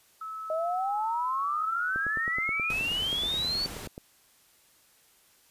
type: tone with pitch glide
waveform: sine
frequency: 1300 to 1314.3 Hz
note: E6 to E6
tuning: -24 to -6 cents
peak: -35 dBFS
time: 0.21-2.73 s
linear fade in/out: 5 ms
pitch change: +18 cents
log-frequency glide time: 1.24-1.54 s
type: exponential sweep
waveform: sine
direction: up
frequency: 622.3 to 4551 Hz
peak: -27 dBFS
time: 0.5-3.66 s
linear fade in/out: 2 ms
type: click train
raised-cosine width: 2 ms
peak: -26 dBFS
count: 20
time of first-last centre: 1.96-3.979 s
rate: 9.41 Hz
type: noise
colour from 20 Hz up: pink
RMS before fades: -40 dBFS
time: 2.7-3.87 s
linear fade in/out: 0 ms
effects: white hiss -62 dBFS RMS until 5.5 s + resampled to 32000 Hz